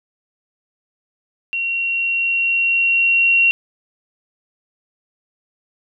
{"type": "tone with level ramp", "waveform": "sine", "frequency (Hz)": 2742, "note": "F7", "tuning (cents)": -32, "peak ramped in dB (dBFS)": [-19, -10], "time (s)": [1.53, 3.51], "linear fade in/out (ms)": 0, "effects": []}